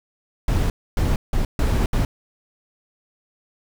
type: noise bursts at uneven times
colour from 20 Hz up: brown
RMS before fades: -19 dBFS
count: 5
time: 0.48-0.7 / 0.97-1.16 / 1.33-1.45 / 1.59-1.86 / 1.93-2.05 s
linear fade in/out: 2 ms
effects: none